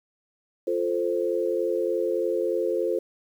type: chord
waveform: sine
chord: F major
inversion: none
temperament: equal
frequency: 349.2 / 440 / 523.3 Hz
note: F4 / A4 / C5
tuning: 0 / 0 / 0 cents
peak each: -27 dBFS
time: 0.67-2.99 s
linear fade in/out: 5 ms
effects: 9-bit